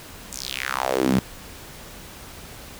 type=tone with high-pass filter sweep; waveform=sawtooth; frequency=65.41 Hz; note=C2; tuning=in tune; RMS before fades=-24 dBFS; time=0.32-1.19 s; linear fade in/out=0 ms; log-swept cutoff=7700 to 160 Hz; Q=3.5; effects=pink hiss -41 dBFS RMS until 2.79 s